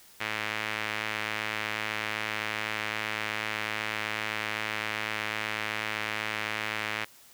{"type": "tone with band-pass filter", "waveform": "sawtooth", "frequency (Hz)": 107.9, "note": "A2", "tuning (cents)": -33, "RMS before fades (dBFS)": -33, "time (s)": [0.2, 7.05], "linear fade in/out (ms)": 10, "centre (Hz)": 2200, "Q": 1.8, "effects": ["white hiss -55 dBFS RMS until 7.33 s"]}